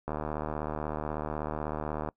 click train, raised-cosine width 1 ms, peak -19 dBFS, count 154, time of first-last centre 0.08-2.088 s, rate 76.2 Hz, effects noise-tail reverb RT60 0.1 s tail -23 dB re dry

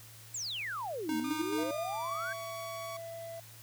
sine exponential two-way sweep, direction down then up, 7950 to 220 to 1622 Hz, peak -35 dBFS, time 0.34-2.33 s, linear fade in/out 5 ms, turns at 1.16 s
square tone with tremolo, 311.1 Hz, D#4, in tune, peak -32 dBFS, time 1.09-1.71 s, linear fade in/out 2 ms, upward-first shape square, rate 4.6 Hz, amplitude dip 45%
sawtooth tone with pitch glide, 1214 to 1126.2 Hz, D#6 to C#6, -43 to +27 cents, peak -38 dBFS, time 1.24-2.97 s, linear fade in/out 5 ms, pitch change -130 cents, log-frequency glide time 1.85-2.19 s
triangle tone, 666 Hz, E5, 18 cents sharp, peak -39 dBFS, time 1.58-3.4 s, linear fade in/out 5 ms
effects added 112 Hz sine -54 dBFS peak until 3.62 s + white hiss -54 dBFS RMS until 3.62 s

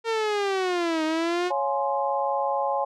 sawtooth linear two-way sweep, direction down then up, 460 to 311.3 to 364.6 Hz, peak -19 dBFS, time 0.04-1.52 s, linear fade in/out 50 ms, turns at 1.04 s
sine chord, Db major seventh, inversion none, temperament equal with one note detuned, 554.4 / 698.5 / 837.4 / 1046.5 Hz, Db5 / F5 / Ab5 / C6, 0 / 0 / +14 / 0 cents, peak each -27 / -32 / -26 / -30 dBFS, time 1.5-2.85 s, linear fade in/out 10 ms
effects low-pass 5000 Hz 12 dB/octave

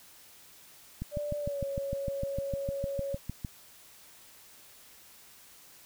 click train, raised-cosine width 5 ms, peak -22 dBFS, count 17, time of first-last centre 1.02-3.448 s, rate 6.59 Hz
sine tone with pitch glide, 587.3 to 554.3 Hz, D5 to C#5, 0 to 0 cents, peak -32 dBFS, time 1.11-3.18 s, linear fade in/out 50 ms, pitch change -100 cents, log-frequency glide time 1.39-1.63 s
effects white hiss -55 dBFS RMS until 5.85 s

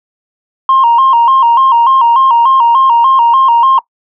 sine tone with vibrato, 997 Hz, B5, 16 cents sharp, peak -3 dBFS, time 0.69-3.79 s, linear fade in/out 2 ms, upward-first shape square, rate 3.4 Hz, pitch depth 110 cents each way, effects noise-tail reverb RT60 0.1 s tail -22 dB re dry + tanh soft clip ceiling -1 dBFS

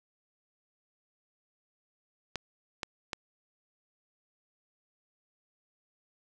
clicks, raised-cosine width 0.2 ms, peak -16 dBFS, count 3, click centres 2.357 / 2.832 / 3.132 s, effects none

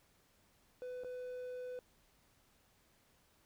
triangle tone with dropouts, 500 Hz, B4, 21 cents sharp, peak -40 dBFS, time 0.82-1.79 s, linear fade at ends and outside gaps 0 ms, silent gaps 1.036-1.046 s, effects pink hiss -71 dBFS RMS until 3.45 s

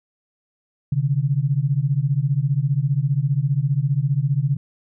sine beating tone pair, 132.2 / 147.2 Hz, C3 / D3, +18 / +4 cents, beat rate 15 Hz, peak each -20 dBFS, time 0.92-4.57 s, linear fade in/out 5 ms, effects none

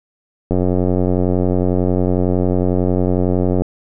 click train, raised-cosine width 2 ms, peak -4 dBFS, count 284, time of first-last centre 0.51-3.62 s, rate 91 Hz, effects none

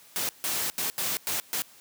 white noise bursts at uneven times, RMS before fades -29 dBFS, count 6, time 0.16-0.29 / 0.44-0.7 / 0.78-0.9 / 0.98-1.17 / 1.27-1.4 / 1.53-1.62 s, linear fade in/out 0 ms, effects white hiss -54 dBFS RMS until 1.8 s + high-pass 100 Hz 12 dB/octave

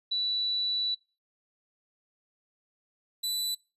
sine / sawtooth tone pair in turn, 3951 / 3976 Hz, B7 / B7, 0 / +11 cents, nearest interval unison, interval 11 cents, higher second, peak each -26 dBFS, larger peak neither, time 0.11-0.95 / 3.23-3.55 s, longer first, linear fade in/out 10 ms, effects noise-tail reverb RT60 0.3 s tail -22 dB re dry + resampled to 32000 Hz

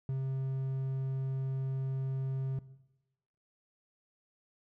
triangle tone, 133.3 Hz, C3, 33 cents sharp, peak -29 dBFS, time 0.09-2.59 s, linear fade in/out 2 ms, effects noise-tail reverb RT60 1.0 s tail -17 dB re dry

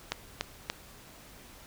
click train, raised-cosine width 0.2 ms, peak -12 dBFS, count 3, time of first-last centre 0.12-0.7 s, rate 3.45 Hz, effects pink hiss -52 dBFS RMS until 1.66 s

